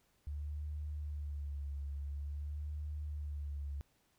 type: tone with vibrato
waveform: sine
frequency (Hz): 72.7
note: D2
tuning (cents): -17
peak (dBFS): -38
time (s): 0.27-3.81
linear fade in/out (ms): 0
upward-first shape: sine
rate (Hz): 0.48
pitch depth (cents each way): 51
effects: pink hiss -74 dBFS RMS until 4.18 s